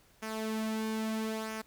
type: tone with flanger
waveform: sawtooth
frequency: 219.6 Hz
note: A3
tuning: 3 cents flat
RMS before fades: -35 dBFS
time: 0.22-1.62 s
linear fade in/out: 10 ms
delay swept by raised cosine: 0.24 to 3.04 ms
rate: 0.76 Hz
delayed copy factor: -0.55
effects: pink hiss -64 dBFS RMS until 1.66 s